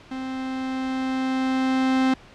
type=tone with level ramp; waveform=45% pulse; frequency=261.6 Hz; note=C4; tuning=in tune; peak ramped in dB=-29 to -17 dBFS; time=0.11-2.14 s; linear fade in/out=5 ms; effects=pink hiss -48 dBFS RMS until 2.34 s + low-pass 4000 Hz 12 dB/octave